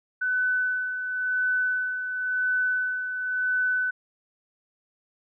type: tone with tremolo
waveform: sine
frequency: 1503 Hz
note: F#6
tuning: 27 cents sharp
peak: -21 dBFS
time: 0.21-3.91 s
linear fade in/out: 10 ms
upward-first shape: sine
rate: 0.95 Hz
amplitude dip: 55%
effects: none